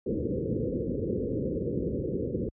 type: low-pass noise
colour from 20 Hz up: white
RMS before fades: -30 dBFS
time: 0.06-2.49 s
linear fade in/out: 5 ms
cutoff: 520 Hz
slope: 96 dB/octave
effects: high-pass 60 Hz 12 dB/octave